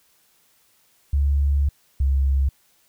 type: tone pair in turn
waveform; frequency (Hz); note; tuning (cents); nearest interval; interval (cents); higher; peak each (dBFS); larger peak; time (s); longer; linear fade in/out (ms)
sine; 70.6 / 68.01; C#2 / C#2; +32 / -32; minor second; 64; first; -16; neither; 1.13-1.69 / 2-2.49; first; 5
effects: white hiss -61 dBFS RMS until 2.88 s